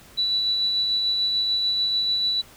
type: tone with tremolo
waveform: sine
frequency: 3951 Hz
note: B7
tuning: in tune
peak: -19 dBFS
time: 0.17-2.42 s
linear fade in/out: 20 ms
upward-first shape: sine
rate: 6.8 Hz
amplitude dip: 25%
effects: pink hiss -49 dBFS RMS until 2.56 s